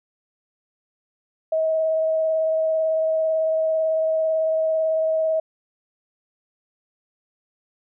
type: tone with vibrato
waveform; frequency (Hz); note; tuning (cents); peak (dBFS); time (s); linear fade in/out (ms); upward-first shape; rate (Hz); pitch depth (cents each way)
sine; 638; D#5; +43; -18; 1.52-5.4; 5; sine; 18; 12
effects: none